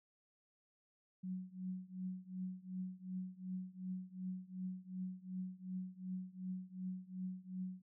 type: tone with tremolo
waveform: sine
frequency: 185 Hz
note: F#3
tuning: in tune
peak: -38 dBFS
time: 1.23-7.82 s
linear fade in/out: 10 ms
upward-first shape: triangle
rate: 2.7 Hz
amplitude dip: 95%
effects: none